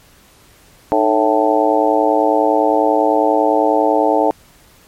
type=harmonic tone with a mistuned harmonic; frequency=110 Hz; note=A2; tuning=in tune; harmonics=3 / 4 / 5 / 6 / 7 / 8; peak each=-18 / -18 / -18 / -18 / -18 / -18 dBFS; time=0.92-4.31 s; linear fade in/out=0 ms; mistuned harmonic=3; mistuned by=-120 cents; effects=pink hiss -48 dBFS RMS until 4.87 s + MP3 64 kbps